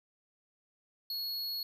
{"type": "tone", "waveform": "square", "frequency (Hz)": 4338, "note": "C#8", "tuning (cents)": -38, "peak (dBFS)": -35, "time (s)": [1.1, 1.63], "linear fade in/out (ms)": 2, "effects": []}